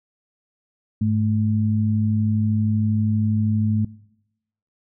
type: tone pair together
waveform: sine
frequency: 104.12 / 216.7 Hz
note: G#2 / A3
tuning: +5 / -26 cents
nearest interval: octave + minor second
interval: 1269 cents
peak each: -20 dBFS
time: 1.01-3.85 s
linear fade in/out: 5 ms
effects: noise-tail reverb RT60 0.9 s tail -23 dB re dry